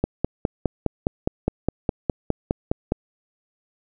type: click train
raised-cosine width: 2 ms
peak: -6 dBFS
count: 15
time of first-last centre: 0.04-2.921 s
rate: 4.86 Hz
effects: none